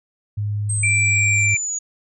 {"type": "tone with pitch glide", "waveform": "sine", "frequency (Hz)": [103.83, 104.79], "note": ["G#2", "G#2"], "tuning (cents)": [0, 16], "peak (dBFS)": -20, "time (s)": [0.37, 1.55], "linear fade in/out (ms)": 10, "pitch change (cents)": 16, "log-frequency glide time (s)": [1.04, 1.23]}
{"type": "linear sweep", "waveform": "sine", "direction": "down", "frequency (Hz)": [8350, 6740], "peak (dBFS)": -22, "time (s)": [0.69, 1.79], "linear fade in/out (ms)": 10}
{"type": "tone", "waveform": "sine", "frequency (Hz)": 2349, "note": "D7", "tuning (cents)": 0, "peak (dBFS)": -16, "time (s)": [0.83, 1.57], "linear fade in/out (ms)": 5}
{"effects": []}